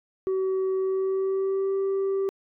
sine tone with pitch glide, 379.4 to 389.4 Hz, F#4 to G4, +43 to -12 cents, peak -20 dBFS, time 0.27-2.29 s, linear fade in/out 0 ms, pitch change +45 cents, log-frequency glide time 0.76-1.75 s, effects tanh soft clip ceiling -22 dBFS

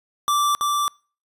square tone with echo, 1170 Hz, D6, 7 cents flat, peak -18 dBFS, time 0.28-0.55 s, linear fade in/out 0 ms, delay 330 ms, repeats 1, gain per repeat -2 dB, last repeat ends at 0.88 s, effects noise-tail reverb RT60 0.4 s tail -26 dB re dry + resampled to 32000 Hz

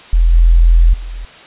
sine tone with level steps, 42.02 Hz, E1, 34 cents sharp, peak -6 / -4 / -22 dBFS, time 0.13-1.25 s, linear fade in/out 0 ms, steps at 0.33 / 0.93 s, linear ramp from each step 10 ms, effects white hiss -37 dBFS RMS until 1.46 s + resampled to 8000 Hz

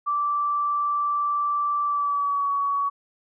sine tone with pitch glide, 1167 to 1127.2 Hz, D6 to C#6, -11 to +29 cents, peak -21 dBFS, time 0.06-2.9 s, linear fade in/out 20 ms, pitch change -60 cents, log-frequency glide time 1.84-2.48 s, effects none

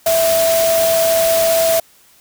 sine tone in noise, 659.3 Hz, E5, in tune, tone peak -12 dBFS, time 0.06-1.8 s, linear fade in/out 5 ms, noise white, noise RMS -20 dBFS, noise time 0.06-1.8 s, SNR +5 dB, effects white hiss -50 dBFS RMS until 2.2 s

